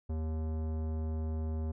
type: tone with tanh clipping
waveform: sine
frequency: 79 Hz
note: D#2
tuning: 27 cents sharp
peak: -34 dBFS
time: 0.09-1.72 s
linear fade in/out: 10 ms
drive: 17 dB
effects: none